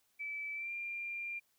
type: tone with pitch glide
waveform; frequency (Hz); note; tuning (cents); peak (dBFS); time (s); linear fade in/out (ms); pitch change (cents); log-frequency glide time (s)
sine; 2309 to 2388; D7 to D7; -30 to +28; -38; 0.19-1.4; 20; +58; 0.54-0.72
effects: white hiss -75 dBFS RMS until 1.58 s